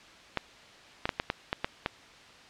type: clicks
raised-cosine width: 0.3 ms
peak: -11 dBFS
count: 8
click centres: 0.373 / 1.055 / 1.092 / 1.199 / 1.301 / 1.529 / 1.645 / 1.861 s
effects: white hiss -52 dBFS RMS until 2.49 s + low-pass 4000 Hz 12 dB/octave